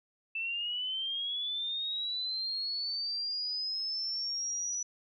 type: linear sweep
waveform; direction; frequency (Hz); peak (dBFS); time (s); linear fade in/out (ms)
sine; up; 2647 to 5920; -32; 0.35-4.83; 5
effects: none